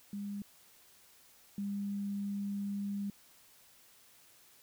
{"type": "tone pair in turn", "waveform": "sine", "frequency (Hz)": [202.4, 201], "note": ["G#3", "G3"], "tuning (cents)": [-44, 44], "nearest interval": "unison", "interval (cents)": 12, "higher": "first", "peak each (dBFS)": [-37, -34], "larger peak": "second", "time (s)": [[0.13, 0.42], [1.58, 3.1]], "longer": "second", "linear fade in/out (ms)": 2, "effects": ["white hiss -62 dBFS RMS until 4.62 s"]}